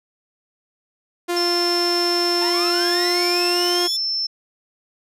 sawtooth tone with pitch glide, 349.2 to 352.6 Hz, F4 to F4, 0 to +17 cents, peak -16 dBFS, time 1.28-3.88 s, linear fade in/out 20 ms, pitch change +17 cents, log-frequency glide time 2.85-3.03 s
sine tone, 5330 Hz, E8, 18 cents sharp, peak -20 dBFS, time 1.36-4.27 s, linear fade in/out 10 ms
sawtooth linear sweep, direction up, 864 to 3517 Hz, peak -24 dBFS, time 2.41-3.97 s, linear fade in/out 10 ms
effects resampled to 32000 Hz

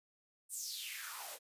white noise with high-pass filter sweep, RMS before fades -44 dBFS, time 0.49-1.39 s, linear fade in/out 50 ms, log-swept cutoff 9400 to 470 Hz, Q 4.9, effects resampled to 32000 Hz

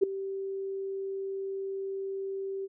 sine tone with ADSR envelope, 388.8 Hz, G4, 14 cents flat, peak -16 dBFS, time 0.01-2.68 s, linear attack 24 ms, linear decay 6 ms, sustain -16 dB, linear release 37 ms, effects none

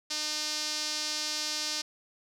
sawtooth tone with band-pass filter, 303.5 Hz, D#4, 43 cents flat, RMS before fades -33 dBFS, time 0.1-1.82 s, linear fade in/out 10 ms, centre 5100 Hz, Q 2.7, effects none

